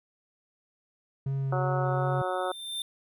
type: tone with vibrato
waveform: triangle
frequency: 135.5 Hz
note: C#3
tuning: 39 cents flat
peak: -25 dBFS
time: 1.26-2.22 s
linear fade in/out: 5 ms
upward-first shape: sine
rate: 2.7 Hz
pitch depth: 13 cents each way
type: harmonic tone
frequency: 183.7 Hz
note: F#3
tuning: 12 cents flat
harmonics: 2 / 3 / 4 / 5 / 6 / 7 / 8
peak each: -35 / -32 / -33 / -38 / -41 / -35 / -41 dBFS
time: 1.52-2.52 s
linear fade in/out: 5 ms
type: tone with exponential growth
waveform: square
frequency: 3585 Hz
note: A7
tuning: 32 cents sharp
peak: -30 dBFS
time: 1.85-2.82 s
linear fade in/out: 2 ms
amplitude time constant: 210 ms
effects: none